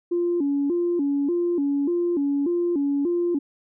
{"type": "tone with vibrato", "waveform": "sine", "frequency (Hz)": 313.5, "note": "D#4", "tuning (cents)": 13, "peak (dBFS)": -19, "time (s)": [0.11, 3.39], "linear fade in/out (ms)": 10, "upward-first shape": "square", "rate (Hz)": 1.7, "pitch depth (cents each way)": 180, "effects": ["tanh soft clip ceiling -15 dBFS"]}